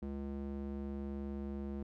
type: tone with band-pass filter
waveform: square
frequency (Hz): 69.3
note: C#2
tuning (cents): 0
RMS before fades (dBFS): -41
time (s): 0.02-1.83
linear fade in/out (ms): 5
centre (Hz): 250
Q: 1.3
effects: none